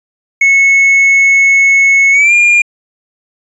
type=tone with pitch glide; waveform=triangle; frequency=2197 to 2410 Hz; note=C#7 to D7; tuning=-16 to +44 cents; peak=-3 dBFS; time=0.41-2.62 s; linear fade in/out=5 ms; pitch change=+160 cents; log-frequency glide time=2.12-2.33 s; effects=resampled to 22050 Hz